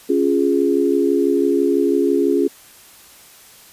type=chord; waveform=sine; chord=Db major; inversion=none; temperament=equal; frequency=277.2 / 349.2 / 415.3 Hz; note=Db4 / F4 / Ab4; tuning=0 / 0 / 0 cents; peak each=-18 dBFS; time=0.09-2.48 s; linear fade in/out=10 ms; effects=white hiss -45 dBFS RMS until 3.72 s + resampled to 32000 Hz